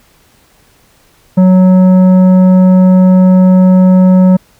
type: tone with tanh clipping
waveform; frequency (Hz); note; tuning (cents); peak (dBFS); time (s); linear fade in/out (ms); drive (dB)
triangle; 185; F#3; 0; -4; 1.37-4.37; 10; 14
effects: pink hiss -48 dBFS RMS until 4.59 s